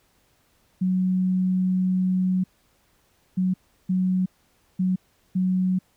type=tone bursts at uneven times; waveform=sine; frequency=185 Hz; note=F#3; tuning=in tune; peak=-19 dBFS; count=5; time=0.81-2.44 / 3.37-3.54 / 3.89-4.26 / 4.79-4.96 / 5.35-5.79 s; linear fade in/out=10 ms; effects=pink hiss -64 dBFS RMS until 5.96 s